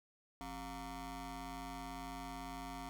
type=ring-modulated tone; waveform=20% pulse; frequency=220 Hz; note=A3; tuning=in tune; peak=-36 dBFS; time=0.41-2.89 s; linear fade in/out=0 ms; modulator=489 Hz; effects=none